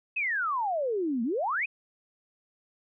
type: exponential two-way sweep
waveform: sine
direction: down then up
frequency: 2637 to 220 to 2637 Hz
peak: -26 dBFS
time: 0.16-1.66 s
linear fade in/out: 10 ms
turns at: 1.23 s
effects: none